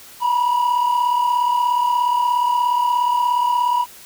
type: tone pair together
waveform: triangle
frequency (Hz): 941 / 977.9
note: A#5 / B5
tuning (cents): +16 / -17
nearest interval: minor second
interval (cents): 67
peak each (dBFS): -19 / -13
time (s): 0.2-3.86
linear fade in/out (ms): 50
effects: tanh soft clip ceiling -10 dBFS + white hiss -42 dBFS RMS until 4.05 s